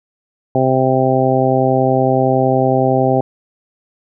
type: harmonic tone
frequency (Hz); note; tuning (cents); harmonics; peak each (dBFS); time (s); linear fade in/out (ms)
130.81; C3; 0; 1 / 2 / 3 / 4 / 5 / 6; -18 / -18 / -18 / -18 / -18 / -18; 0.55-3.21; 2
effects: none